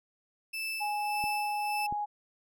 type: tone with tremolo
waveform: 35% pulse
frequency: 2637 Hz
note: E7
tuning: in tune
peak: -31 dBFS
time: 0.53-1.87 s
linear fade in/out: 10 ms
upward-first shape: sine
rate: 1.7 Hz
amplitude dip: 50%
type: tone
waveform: sine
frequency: 830.6 Hz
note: G#5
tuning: in tune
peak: -30 dBFS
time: 0.8-2.06 s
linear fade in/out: 20 ms
type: clicks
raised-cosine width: 3 ms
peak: -30 / -28 dBFS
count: 2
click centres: 1.24 / 1.925 s
effects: none